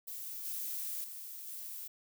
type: noise with level steps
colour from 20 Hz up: violet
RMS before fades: -43 / -39 / -46 / -44 dBFS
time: 0.07-1.88 s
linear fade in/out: 10 ms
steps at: 0.45 / 1.04 / 1.47 s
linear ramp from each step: 2 ms
effects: none